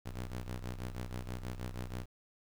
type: ring-modulated tone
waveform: sawtooth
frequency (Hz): 61.74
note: B1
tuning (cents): 0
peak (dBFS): -32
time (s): 0.05-2.06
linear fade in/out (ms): 20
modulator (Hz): 34
effects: 10-bit